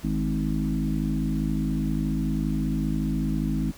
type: harmonic tone with a mistuned harmonic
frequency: 52.5 Hz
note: G#1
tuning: 19 cents sharp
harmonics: 1 / 3 / 4 / 5 / 6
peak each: -29 / -28 / -29 / -30 / -33 dBFS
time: 0.03-3.72 s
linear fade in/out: 20 ms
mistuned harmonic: 4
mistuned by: +17 cents
effects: pink hiss -48 dBFS RMS until 3.77 s